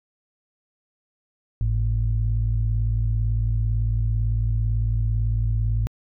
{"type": "tone pair together", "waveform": "sine", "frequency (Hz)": [52.06, 110], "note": ["G#1", "A2"], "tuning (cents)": [5, 0], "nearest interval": "octave + minor second", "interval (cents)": 1295, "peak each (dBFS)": [-21, -21], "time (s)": [1.61, 5.87], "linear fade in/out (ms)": 0, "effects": ["tanh soft clip ceiling -13 dBFS"]}